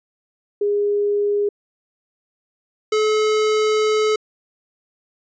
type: tone pair in turn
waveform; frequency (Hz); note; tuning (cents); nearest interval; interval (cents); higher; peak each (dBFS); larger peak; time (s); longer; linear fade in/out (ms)
sine / square; 410 / 430; G#4 / A4; -22 / -40; minor second; 82; second; -16; neither; 0.61-1.49 / 2.92-4.16; second; 5
effects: resampled to 16000 Hz